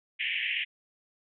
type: band-pass noise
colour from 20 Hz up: white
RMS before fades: -31 dBFS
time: 0.19-0.65 s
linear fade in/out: 20 ms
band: 1800 to 3100 Hz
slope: 96 dB/octave
effects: none